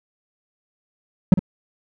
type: tone with echo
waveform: triangle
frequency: 185 Hz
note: F#3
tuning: in tune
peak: -3 dBFS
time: 1.32-1.34 s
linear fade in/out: 2 ms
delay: 53 ms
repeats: 1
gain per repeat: -12 dB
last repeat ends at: 1.393 s
effects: none